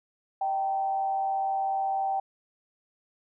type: tone with frequency modulation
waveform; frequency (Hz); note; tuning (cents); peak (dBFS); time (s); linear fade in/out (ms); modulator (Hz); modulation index
sine; 777; G5; -16; -25; 0.41-2.2; 5; 146; 0.33
effects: none